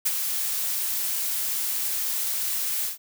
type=noise with ADSR envelope; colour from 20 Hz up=blue; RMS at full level=-21 dBFS; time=0.05-2.98 s; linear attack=14 ms; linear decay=34 ms; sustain=-6 dB; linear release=130 ms; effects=none